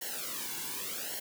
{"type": "noise with flanger", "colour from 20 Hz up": "white", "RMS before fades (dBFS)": -38, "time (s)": [0.01, 1.2], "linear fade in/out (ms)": 10, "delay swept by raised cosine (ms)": [0.81, 1.63], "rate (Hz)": 0.86, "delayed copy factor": -0.9, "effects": []}